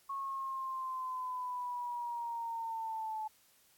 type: linear sweep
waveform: sine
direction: down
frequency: 1100 to 863 Hz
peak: -36 dBFS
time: 0.09-3.28 s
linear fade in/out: 10 ms
effects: white hiss -67 dBFS RMS until 3.77 s + AAC 64 kbps